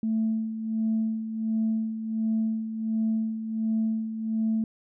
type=tone with tremolo; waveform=sine; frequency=221.4 Hz; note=A3; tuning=11 cents sharp; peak=-21 dBFS; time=0.03-4.64 s; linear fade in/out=2 ms; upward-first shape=sine; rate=1.4 Hz; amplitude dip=65%; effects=tanh soft clip ceiling -18 dBFS